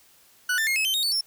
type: tone with pitch steps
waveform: 40% pulse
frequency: 1480 / 1780.5 / 2142 / 2577 / 3100 / 3729 / 4487 / 5397 Hz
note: F#6 / A6 / C7 / E7 / G7 / A#7 / C#8 / E8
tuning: 0 / +20 / +40 / -40 / -20 / 0 / +20 / +40 cents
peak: -21 dBFS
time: 0.49-1.21 s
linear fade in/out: 5 ms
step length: 90 ms
effects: white hiss -57 dBFS RMS until 1.26 s